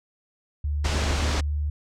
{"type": "tone with pitch glide", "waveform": "sine", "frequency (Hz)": [73.42, 74.02], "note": ["D2", "D2"], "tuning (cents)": [0, 14], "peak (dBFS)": -23, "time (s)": [0.64, 1.7], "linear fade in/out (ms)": 5, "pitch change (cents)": 14, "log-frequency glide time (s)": [1.46, 1.52]}
{"type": "low-pass noise", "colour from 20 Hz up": "pink", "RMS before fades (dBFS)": -28, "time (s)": [0.84, 1.41], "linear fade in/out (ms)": 10, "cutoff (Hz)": 7100, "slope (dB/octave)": 24}
{"effects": []}